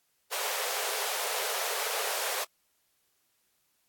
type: high-pass noise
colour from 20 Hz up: pink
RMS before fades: -32 dBFS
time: 0.31-2.45 s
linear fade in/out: 20 ms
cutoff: 410 Hz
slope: 96 dB/octave
effects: white hiss -73 dBFS RMS until 3.88 s + AAC 64 kbps